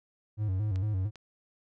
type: tone with vibrato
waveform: triangle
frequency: 100 Hz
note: G2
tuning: 35 cents sharp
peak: -25 dBFS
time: 0.37-1.11 s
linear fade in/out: 50 ms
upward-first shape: square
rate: 4.4 Hz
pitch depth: 110 cents each way
type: clicks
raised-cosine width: 0.2 ms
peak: -30 dBFS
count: 2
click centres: 0.759 / 1.157 s
effects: none